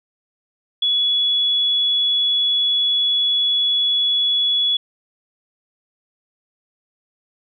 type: tone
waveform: sine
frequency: 3390 Hz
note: G#7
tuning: 35 cents sharp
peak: -15 dBFS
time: 0.82-4.77 s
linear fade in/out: 5 ms
effects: none